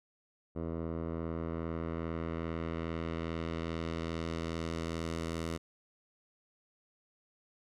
10% pulse tone with low-pass filter sweep, 82.41 Hz, E2, in tune, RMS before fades -37 dBFS, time 0.55-5.58 s, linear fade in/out 20 ms, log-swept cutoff 780 to 10000 Hz, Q 0.8, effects none

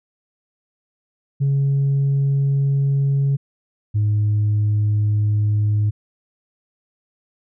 sine tone pair in turn, 138.59 / 105.06 Hz, C#3 / G#2, 0 / +20 cents, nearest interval perfect fourth, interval 480 cents, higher first, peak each -13 dBFS, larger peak neither, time 1.4-3.37 / 3.94-5.91 s, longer neither, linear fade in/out 20 ms, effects tanh soft clip ceiling -13 dBFS

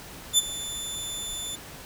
20% pulse tone with ADSR envelope, 3520 Hz, A7, in tune, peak -9 dBFS, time 0.33-1.56 s, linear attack 51 ms, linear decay 25 ms, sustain -17 dB, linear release 12 ms, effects pink hiss -43 dBFS RMS until 1.85 s

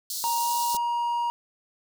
pink high-pass noise, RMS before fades -32 dBFS, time 0.1-0.77 s, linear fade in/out 2 ms, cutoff 4000 Hz, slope 48 dB/octave
triangle tone with pitch glide, 938 to 948.4 Hz, A#5 to A#5, +11 to +30 cents, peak -22 dBFS, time 0.24-1.3 s, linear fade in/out 0 ms, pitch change +19 cents, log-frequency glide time 0.36-0.51 s
clicks, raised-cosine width 1 ms, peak -27 dBFS, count 2, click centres 0.745 / 0.75 s
effects none

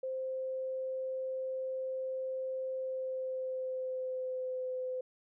sine tone with pitch glide, 522 to 510.7 Hz, C5 to C5, -4 to -42 cents, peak -34 dBFS, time 0.03-5.01 s, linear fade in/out 5 ms, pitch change -38 cents, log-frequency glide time 2.76-4.71 s, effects none

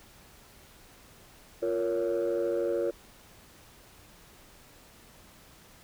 sine chord, Bb minor, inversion second, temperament just, 349.6 / 466.2 / 559.4 Hz, F4 / Bb4 / Db5, +2 / 0 / +16 cents, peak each -29 dBFS, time 1.62-2.91 s, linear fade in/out 10 ms, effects tanh soft clip ceiling -22 dBFS + pink hiss -55 dBFS RMS until 5.83 s

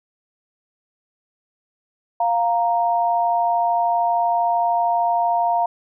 sine tone pair together, 699.3 / 932.3 Hz, F5 / A#5, +2 / 0 cents, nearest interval perfect fourth, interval 498 cents, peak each -18 / -20 dBFS, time 2.2-5.66 s, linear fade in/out 5 ms, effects none

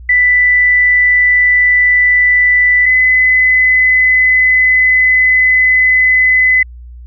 sine tone pair in turn, 1984 / 2018 Hz, B6 / B6, +7 / +37 cents, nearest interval unison, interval 30 cents, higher second, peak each -6 dBFS, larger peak neither, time 0.09-2.86 / 2.86-6.63 s, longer second, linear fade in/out 5 ms, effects added 60 Hz sine -29 dBFS peak until 7.06 s

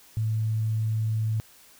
sine tone, 110 Hz, A2, in tune, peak -23 dBFS, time 0.17-1.4 s, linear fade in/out 0 ms, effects white hiss -54 dBFS RMS until 1.79 s

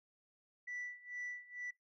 sine tone with tremolo, 1968 Hz, B6, 7 cents flat, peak -38 dBFS, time 0.67-1.71 s, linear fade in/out 10 ms, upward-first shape sine, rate 2.2 Hz, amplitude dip 90%, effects noise-tail reverb RT60 0.2 s tail -24 dB re dry + tanh soft clip ceiling -38 dBFS

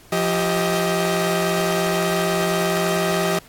sawtooth tone cluster, 173.5 / 392.7 / 630 Hz, F3 / G4 / D#5, -11 / +3 / +21 cents, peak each -19 dBFS, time 0.12-3.39 s, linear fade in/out 5 ms, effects pink hiss -48 dBFS RMS until 3.48 s + AAC 64 kbps

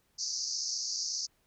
pink band-pass noise, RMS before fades -35 dBFS, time 0.18-1.27 s, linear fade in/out 20 ms, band 4600 to 6500 Hz, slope 96 dB/octave, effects pink hiss -72 dBFS RMS until 1.46 s

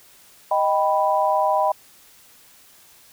sine chord, Eb augmented, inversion none, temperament equal, 622.3 / 784 / 987.8 Hz, Eb5 / G5 / B5, 0 / 0 / 0 cents, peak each -21 dBFS, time 0.51-1.72 s, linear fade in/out 5 ms, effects white hiss -51 dBFS RMS until 3.12 s

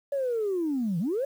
sine linear two-way sweep, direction down then up, 573 to 157.5 to 573 Hz, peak -24 dBFS, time 0.12-1.25 s, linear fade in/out 5 ms, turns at 0.99 s, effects tanh soft clip ceiling -21 dBFS + 9-bit

